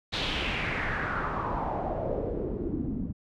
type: noise with low-pass filter sweep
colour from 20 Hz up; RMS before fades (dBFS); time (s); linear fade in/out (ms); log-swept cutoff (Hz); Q
pink; -31; 0.12-3.13; 20; 3900 to 210; 3.5
effects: none